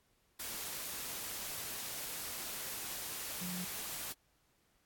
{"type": "tone in noise", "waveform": "sine", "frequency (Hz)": 179.8, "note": "F#3", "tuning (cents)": -49, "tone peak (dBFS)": -40, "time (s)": [3.41, 3.65], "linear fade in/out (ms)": 10, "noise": "white", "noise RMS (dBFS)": -42, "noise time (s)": [0.39, 4.13], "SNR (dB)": -1, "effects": ["pink hiss -74 dBFS RMS until 4.85 s", "AAC 64 kbps"]}